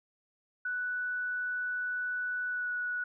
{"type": "tone with pitch glide", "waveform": "sine", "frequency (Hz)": [1483, 1469.4], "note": ["F#6", "F#6"], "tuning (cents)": [4, -12], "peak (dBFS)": -31, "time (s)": [0.65, 3.04], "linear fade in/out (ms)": 5, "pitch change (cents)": -16, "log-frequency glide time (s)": [2.48, 2.7], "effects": []}